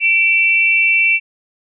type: tone pair together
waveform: sine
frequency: 2330 / 2691 Hz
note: D7 / E7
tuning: -14 / +35 cents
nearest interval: major second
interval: 249 cents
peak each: -13 / -13 dBFS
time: 0-1.2 s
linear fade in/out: 50 ms
effects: none